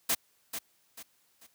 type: noise with echo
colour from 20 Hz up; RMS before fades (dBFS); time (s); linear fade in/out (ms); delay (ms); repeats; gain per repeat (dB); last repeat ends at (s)
white; -27; 0.09-0.15; 10; 440; 3; -9; 1.47
effects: white hiss -69 dBFS RMS until 1.54 s + high-pass 80 Hz 12 dB/octave